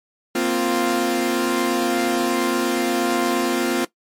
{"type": "chord", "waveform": "sawtooth", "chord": "Bb suspended second", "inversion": "none", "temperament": "equal", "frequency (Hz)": [233.1, 261.6, 349.2], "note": ["Bb3", "C4", "F4"], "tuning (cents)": [0, 0, 0], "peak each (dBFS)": [-21, -19, -17], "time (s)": [0.35, 3.85], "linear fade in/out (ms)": 5, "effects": ["noise-tail reverb RT60 0.1 s tail -17 dB re dry", "MP3 64 kbps"]}